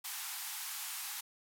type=band-pass noise; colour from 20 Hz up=white; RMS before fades=-42 dBFS; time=0.04-1.21 s; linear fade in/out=10 ms; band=750 to 16000 Hz; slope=96 dB/octave; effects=none